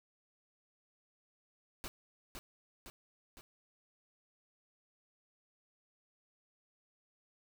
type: noise with echo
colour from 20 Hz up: pink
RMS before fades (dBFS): -43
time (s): 1.84-1.88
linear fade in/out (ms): 0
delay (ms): 510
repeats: 3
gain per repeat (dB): -4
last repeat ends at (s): 3.41
effects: none